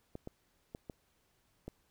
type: clicks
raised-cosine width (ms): 2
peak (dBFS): -29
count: 5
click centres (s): 0.154 / 0.274 / 0.749 / 0.898 / 1.68
effects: pink hiss -74 dBFS RMS until 1.9 s